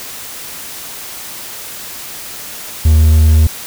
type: tone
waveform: triangle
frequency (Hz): 78.3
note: D#2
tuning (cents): +11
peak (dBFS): -3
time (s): 2.85-3.47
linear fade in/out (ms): 5
effects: white hiss -28 dBFS RMS until 3.66 s